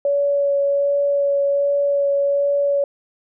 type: tone with vibrato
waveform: sine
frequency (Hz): 565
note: C#5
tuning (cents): +33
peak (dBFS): -15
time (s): 0.05-2.84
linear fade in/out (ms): 2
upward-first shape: sine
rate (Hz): 1.3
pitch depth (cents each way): 10
effects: none